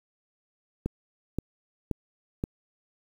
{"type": "click train", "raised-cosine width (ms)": 3, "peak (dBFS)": -15, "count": 4, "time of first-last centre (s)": [0.86, 2.439], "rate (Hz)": 1.9, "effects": ["8-bit"]}